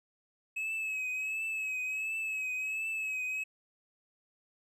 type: tone with vibrato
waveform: triangle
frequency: 2573 Hz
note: E7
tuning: 43 cents flat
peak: -31 dBFS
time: 0.56-3.44 s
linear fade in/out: 10 ms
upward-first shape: triangle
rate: 1.4 Hz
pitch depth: 52 cents each way
effects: none